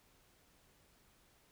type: silence
effects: pink hiss -69 dBFS RMS until 1.51 s